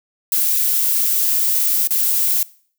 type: noise with dropouts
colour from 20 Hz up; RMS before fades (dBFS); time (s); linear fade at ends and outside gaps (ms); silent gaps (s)
violet; -17; 0.32-2.43; 1; 1.873-1.907
effects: noise-tail reverb RT60 0.5 s tail -21 dB re dry